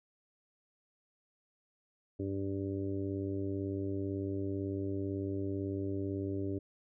harmonic tone, 98 Hz, G2, in tune, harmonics 1 / 2 / 3 / 4 / 5 / 6, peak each -38 / -47 / -37 / -39 / -51 / -49 dBFS, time 2.19-6.59 s, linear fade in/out 10 ms, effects none

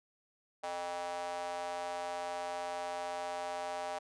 square tone with high-pass filter, 87.8 Hz, F2, 10 cents sharp, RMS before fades -39 dBFS, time 0.63-3.99 s, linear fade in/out 10 ms, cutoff 700 Hz, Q 5.2, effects resampled to 22050 Hz

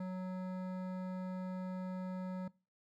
triangle tone with hard clipping, 185 Hz, F#3, in tune, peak -40 dBFS, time 0-2.48 s, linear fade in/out 5 ms, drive 18 dB, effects noise-tail reverb RT60 0.3 s tail -21 dB re dry

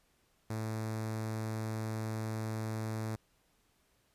sawtooth tone with notch filter, 110 Hz, A2, in tune, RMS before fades -37 dBFS, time 0.5-3.16 s, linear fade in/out 5 ms, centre 3000 Hz, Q 1.5, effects pink hiss -72 dBFS RMS until 4.14 s + resampled to 32000 Hz

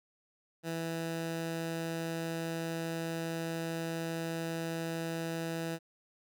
15% pulse tone, 164.81 Hz, E3, in tune, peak -28 dBFS, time 0.63-5.79 s, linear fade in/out 50 ms, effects none

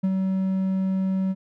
triangle tone with ADSR envelope, 190 Hz, F#3, 46 cents sharp, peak -16 dBFS, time 0.03-1.35 s, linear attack 13 ms, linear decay 48 ms, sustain -3 dB, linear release 41 ms, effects none

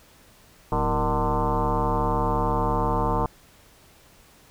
sine tone with frequency modulation, 466.2 Hz, A#4, in tune, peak -20 dBFS, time 0.72-3.26 s, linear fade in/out 2 ms, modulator 143 Hz, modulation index 4.4, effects pink hiss -54 dBFS RMS until 4.5 s

